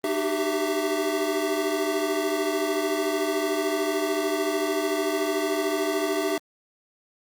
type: tone cluster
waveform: square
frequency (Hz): 303.8 / 381.1 / 394.6 / 663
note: D#4 / G4 / G4 / E5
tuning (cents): -41 / -49 / +11 / +10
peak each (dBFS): -30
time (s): 0.04-6.38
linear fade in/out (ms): 2
effects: Opus 32 kbps